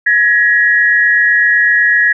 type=tone pair together; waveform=sine; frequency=1672.1 / 1900 Hz; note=G#6 / A#6; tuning=+11 / +33 cents; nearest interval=major second; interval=222 cents; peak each=-10 dBFS; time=0.06-2.13 s; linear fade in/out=10 ms; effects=none